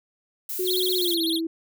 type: noise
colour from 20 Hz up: violet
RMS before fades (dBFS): -31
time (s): 0.49-1.15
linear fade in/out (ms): 5
type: tone with pitch glide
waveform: sine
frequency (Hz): 367.6 to 327.5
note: F#4 to E4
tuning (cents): -11 to -11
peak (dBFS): -24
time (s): 0.59-1.47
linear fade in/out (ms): 5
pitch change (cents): -200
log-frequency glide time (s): 0.96-1.23
type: tone with vibrato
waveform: square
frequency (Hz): 3738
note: A#7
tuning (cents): +4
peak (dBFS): -25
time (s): 0.64-1.41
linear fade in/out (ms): 50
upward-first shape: sine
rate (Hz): 16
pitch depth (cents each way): 270
effects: none